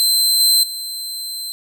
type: tone with level steps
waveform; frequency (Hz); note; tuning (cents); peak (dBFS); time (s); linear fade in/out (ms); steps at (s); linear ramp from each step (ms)
sawtooth; 4095; C8; -38; -10 / -8 / -22; 0-1.52; 0; 0.4 / 0.63; 5
effects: none